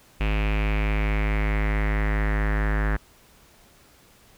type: tone with low-pass filter sweep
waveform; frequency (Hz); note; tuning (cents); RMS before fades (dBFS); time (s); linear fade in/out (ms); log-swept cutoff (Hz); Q
square; 52.3; G#1; +13; -23; 0.2-2.97; 10; 2600 to 1700; 4.9
effects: pink hiss -55 dBFS RMS until 4.37 s